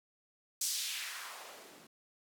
blue noise with band-pass filter sweep, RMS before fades -41 dBFS, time 0.61-1.87 s, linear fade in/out 5 ms, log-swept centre 6600 to 210 Hz, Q 1.4, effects none

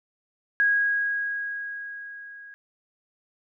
sine tone with level ramp, 1646 Hz, G#6, 16 cents flat, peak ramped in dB -17 to -42 dBFS, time 0.6-2.54 s, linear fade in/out 0 ms, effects none

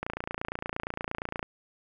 click train, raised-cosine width 0.5 ms, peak -17 dBFS, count 41, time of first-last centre 0.03-1.429 s, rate 28.6 Hz, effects none

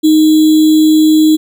sine tone with sample-and-hold, 311.1 Hz, D#4, in tune, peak -4 dBFS, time 0.03-1.37 s, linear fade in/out 20 ms, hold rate 3675 Hz, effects none

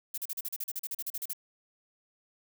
violet noise bursts, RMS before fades -35 dBFS, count 16, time 0.14-1.333 s, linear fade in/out 5 ms, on 38 ms, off 39 ms, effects none

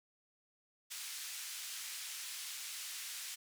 white band-pass noise, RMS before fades -45 dBFS, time 0.9-3.36 s, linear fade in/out 20 ms, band 1900 to 9400 Hz, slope 12 dB/octave, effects none

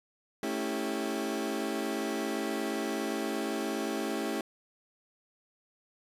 30% pulse chord, A dominant seventh, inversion none, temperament equal with one note detuned, 220 / 277.2 / 326.6 / 392 Hz, A3 / C#4 / E4 / G4, 0 / 0 / -16 / 0 cents, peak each -34 dBFS, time 0.43-4.41 s, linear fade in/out 2 ms, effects resampled to 32000 Hz

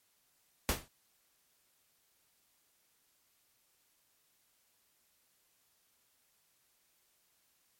pink noise with exponential decay, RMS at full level -27 dBFS, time 0.69-0.88 s, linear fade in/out 0 ms, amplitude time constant 41 ms, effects white hiss -73 dBFS RMS until 7.79 s + MP3 64 kbps

